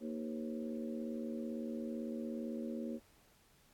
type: harmonic tone with a mistuned harmonic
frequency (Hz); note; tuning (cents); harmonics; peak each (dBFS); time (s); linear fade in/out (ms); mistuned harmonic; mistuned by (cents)
77.78; D#2; 0; 3 / 4 / 5 / 6 / 7; -40 / -46 / -48 / -53 / -48; 0-3; 50; 6; +79
effects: pink hiss -68 dBFS RMS until 3.73 s + AAC 64 kbps